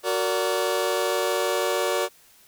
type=chord; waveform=sawtooth; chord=Gb augmented; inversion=none; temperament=just; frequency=370 / 462.5 / 578.1 Hz; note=Gb4 / Bb4 / D5; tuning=0 / -14 / -27 cents; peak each=-23 / -23 / -22 dBFS; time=0.03-2.09 s; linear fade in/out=50 ms; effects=white hiss -55 dBFS RMS until 2.47 s